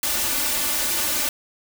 white noise with comb filter, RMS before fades -23 dBFS, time 0.03-1.29 s, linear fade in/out 2 ms, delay 3.4 ms, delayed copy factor +0.95, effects none

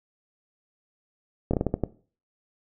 slowing click train, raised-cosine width 2 ms, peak -10 dBFS, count 7, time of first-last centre 1.51-1.837 s, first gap 25 ms, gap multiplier 1.31, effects noise-tail reverb RT60 0.4 s tail -18 dB re dry

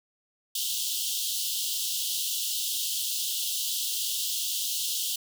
pink high-pass noise, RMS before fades -30 dBFS, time 0.55-5.16 s, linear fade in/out 5 ms, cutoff 2900 Hz, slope 96 dB/octave, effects none

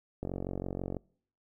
click train, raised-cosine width 2 ms, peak -22 dBFS, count 35, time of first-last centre 0.23-0.968 s, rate 46.1 Hz, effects noise-tail reverb RT60 0.6 s tail -26 dB re dry

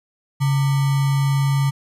sine tone with sample-and-hold, 138.59 Hz, C#3, in tune, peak -15 dBFS, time 0.4-1.71 s, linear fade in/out 20 ms, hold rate 1050 Hz, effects resampled to 32000 Hz

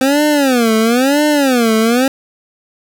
25% pulse tone with vibrato, 257.2 Hz, C4, 30 cents flat, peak -6 dBFS, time 0.01-2.08 s, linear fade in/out 2 ms, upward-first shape sine, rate 1 Hz, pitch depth 270 cents each way, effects none

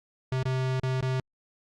square tone with dropouts, 130 Hz, C3, 11 cents flat, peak -26 dBFS, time 0.32-1.2 s, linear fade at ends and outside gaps 2 ms, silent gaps 0.429-0.454 / 0.798-0.833 / 1.009-1.025 s, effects low-pass 5000 Hz 12 dB/octave + Opus 48 kbps

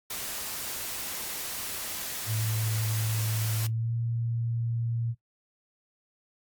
white noise, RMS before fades -35 dBFS, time 0.1-3.67 s, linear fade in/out 5 ms
sine tone with pitch glide, 110 to 116.41 Hz, A2 to A#2, 0 to -2 cents, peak -27 dBFS, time 2.26-5.15 s, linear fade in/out 50 ms, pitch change +98 cents, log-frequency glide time 3.56-3.94 s
effects noise-tail reverb RT60 0.1 s tail -18 dB re dry + Opus 48 kbps

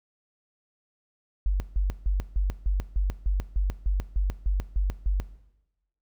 sine tone bursts, 47.99 Hz, G1, 36 cents flat, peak -20 dBFS, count 13, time 1.46-5.2 s, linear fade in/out 0 ms, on 140 ms, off 160 ms, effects noise-tail reverb RT60 0.9 s tail -17 dB re dry

